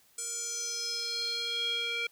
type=tone with band-pass filter sweep; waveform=square; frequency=467.9 Hz; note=A#4; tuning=6 cents sharp; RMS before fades=-34 dBFS; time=0.18-2.07 s; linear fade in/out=5 ms; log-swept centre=7900 to 2600 Hz; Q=5.5; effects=white hiss -64 dBFS RMS until 2.11 s